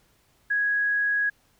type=tone; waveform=sine; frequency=1661.2 Hz; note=G#6; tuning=in tune; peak=-21 dBFS; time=0.5-1.3 s; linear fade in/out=10 ms; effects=pink hiss -64 dBFS RMS until 1.59 s